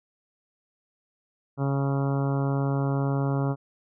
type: harmonic tone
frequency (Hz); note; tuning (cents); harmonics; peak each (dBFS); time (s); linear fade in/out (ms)
138.3; C#3; -4; 1 / 2 / 3 / 4 / 5 / 6 / 7 / 8 / 9 / 10; -24 / -30 / -34 / -36 / -38 / -40 / -41 / -42 / -43 / -44; 1.57-3.56; 50
effects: none